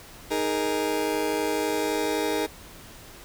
30% pulse chord, D# suspended fourth, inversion none, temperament just, 311.1 / 414.8 / 466.7 Hz, D#4 / G#4 / A#4, 0 / -2 / +2 cents, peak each -26 dBFS, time 0.3-2.47 s, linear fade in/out 20 ms, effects pink hiss -46 dBFS RMS until 3.24 s

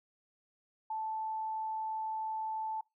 sine tone, 877 Hz, A5, 6 cents flat, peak -34 dBFS, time 0.9-2.81 s, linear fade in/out 5 ms, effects noise-tail reverb RT60 0.2 s tail -23 dB re dry

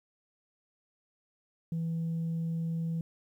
sine tone, 164.81 Hz, E3, in tune, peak -28 dBFS, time 1.72-3.01 s, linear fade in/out 2 ms, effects tanh soft clip ceiling -28 dBFS + 11-bit

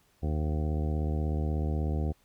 harmonic tone, 76.4 Hz, D#2, 31 cents flat, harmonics 1 / 2 / 3 / 4 / 5 / 6 / 7 / 9 / 10, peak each -28 / -34 / -38 / -40 / -42 / -44 / -45 / -47 / -48 dBFS, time 0.22-2.13 s, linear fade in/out 20 ms, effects pink hiss -67 dBFS RMS until 2.24 s

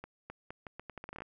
accelerating click train, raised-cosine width 0.5 ms, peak -28 dBFS, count 14, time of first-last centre 0.04-1.22 s, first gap 260 ms, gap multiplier 0.79, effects none

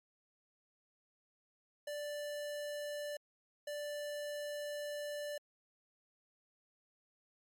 square tone bursts at uneven times, 587.3 Hz, D5, in tune, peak -40 dBFS, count 2, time 1.87-3.17 / 3.67-5.38 s, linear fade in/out 5 ms, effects MP3 64 kbps

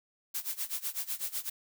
blue noise with tremolo, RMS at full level -33 dBFS, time 0.34-1.5 s, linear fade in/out 10 ms, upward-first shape sine, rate 8 Hz, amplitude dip 90%, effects none

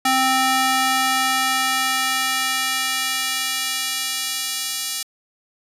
square tone with high-pass filter sweep, 261.6 Hz, C4, in tune, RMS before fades -21 dBFS, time 0.05-5.03 s, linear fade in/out 5 ms, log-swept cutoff 660 to 4300 Hz, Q 0.77, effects resampled to 32000 Hz

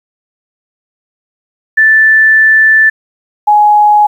sine tone pair in turn, 1760 / 836.9 Hz, A6 / G#5, 0 / +13 cents, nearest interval octave + minor second, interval 1287 cents, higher first, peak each -3 dBFS, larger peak neither, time 1.77-2.9 / 3.47-4.07 s, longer first, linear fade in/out 10 ms, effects 7-bit

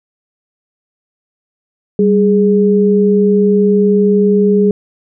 sine tone pair together, 196 / 415.3 Hz, G3 / G#4, 0 / 0 cents, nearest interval octave + minor second, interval 1300 cents, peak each -10 dBFS, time 1.99-4.71 s, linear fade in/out 2 ms, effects none

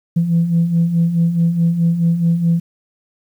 sine beating tone pair, 164.81 / 169.51 Hz, E3 / E3, 0 / +49 cents, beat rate 4.7 Hz, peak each -19 / -12 dBFS, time 0.16-2.6 s, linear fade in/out 10 ms, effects tanh soft clip ceiling -7 dBFS + 8-bit

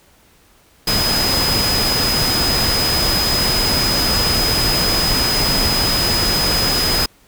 sine tone in noise, 5020 Hz, D#8, 15 cents sharp, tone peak -17 dBFS, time 0.87-7.06 s, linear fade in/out 5 ms, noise pink, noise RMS -19 dBFS, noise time 0.87-7.06 s, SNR -1 dB, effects pink hiss -52 dBFS RMS until 7.27 s

